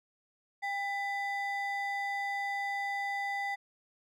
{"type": "ring-modulated tone", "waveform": "triangle", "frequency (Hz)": 1396.9, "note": "F6", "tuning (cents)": 0, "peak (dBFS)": -27, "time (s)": [0.62, 3.56], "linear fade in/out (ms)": 20, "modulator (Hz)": 597, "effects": []}